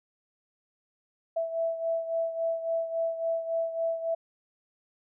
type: beating tone pair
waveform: sine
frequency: 659.3 / 662.9 Hz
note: E5 / E5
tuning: 0 / +10 cents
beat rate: 3.6 Hz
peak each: -28 / -34 dBFS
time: 1.36-4.15 s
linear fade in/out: 10 ms
effects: none